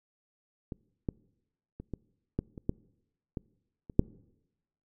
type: clicks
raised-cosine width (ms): 3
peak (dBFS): -24 / -18 / -28 / -23 / -16 / -29 / -15 / -22 / -30 / -6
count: 10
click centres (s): 0.722 / 1.088 / 1.8 / 1.937 / 2.39 / 2.578 / 2.694 / 3.372 / 3.898 / 3.994
effects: noise-tail reverb RT60 0.9 s tail -24 dB re dry